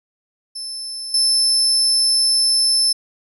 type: tone with level steps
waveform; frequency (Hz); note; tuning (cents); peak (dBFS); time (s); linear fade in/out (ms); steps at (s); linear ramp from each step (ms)
35% pulse; 5274; E8; 0; -24 / -11; 0.55-2.93; 10; 1.14; 2
effects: none